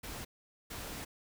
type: noise bursts at uneven times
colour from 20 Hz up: pink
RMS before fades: -43 dBFS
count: 2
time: 0.03-0.25 / 0.7-1.05 s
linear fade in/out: 10 ms
effects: none